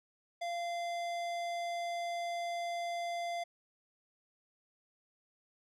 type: tone with tanh clipping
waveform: sine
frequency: 690 Hz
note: F5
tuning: 21 cents flat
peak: -37 dBFS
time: 0.41-3.44 s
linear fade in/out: 10 ms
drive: 18 dB
effects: none